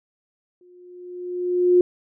sine tone with exponential growth, 357.8 Hz, F4, 42 cents sharp, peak -10 dBFS, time 0.61-1.81 s, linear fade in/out 2 ms, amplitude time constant 260 ms, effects none

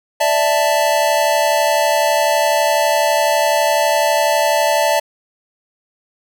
square chord, D suspended second, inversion none, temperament equal, 587.3 / 659.3 / 880 Hz, D5 / E5 / A5, 0 / 0 / 0 cents, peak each -18 dBFS, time 0.2-5 s, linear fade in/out 10 ms, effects none

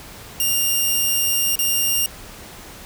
5% pulse tone with dropouts, 2815 Hz, F7, 13 cents sharp, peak -8 dBFS, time 0.4-2.06 s, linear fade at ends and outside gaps 1 ms, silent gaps 1.555-1.59 s, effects pink hiss -39 dBFS RMS until 2.85 s

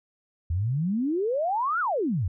sine exponential two-way sweep, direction up then down, 78.7 to 1480 to 78.7 Hz, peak -23 dBFS, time 0.5-2.28 s, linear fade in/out 5 ms, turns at 1.8 s, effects none

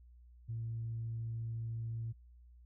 sine tone, 114.2 Hz, A#2, 35 cents flat, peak -36 dBFS, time 0.48-2.13 s, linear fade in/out 20 ms, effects tanh soft clip ceiling -32 dBFS + added 60 Hz sine -56 dBFS peak until 2.65 s

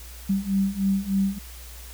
sine beating tone pair, 193.2 / 196.5 Hz, G3 / G3, -25 / +4 cents, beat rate 3.3 Hz, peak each -25 / -23 dBFS, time 0.29-1.39 s, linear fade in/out 10 ms, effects added 60 Hz sine -40 dBFS peak until 1.93 s + white hiss -45 dBFS RMS until 1.93 s

